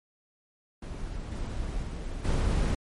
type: noise with level steps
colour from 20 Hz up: brown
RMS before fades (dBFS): -36 / -33 / -35 / -25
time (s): 0.82-2.75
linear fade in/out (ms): 5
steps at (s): 1.31 / 1.82 / 2.24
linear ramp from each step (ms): 10
effects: MP3 48 kbps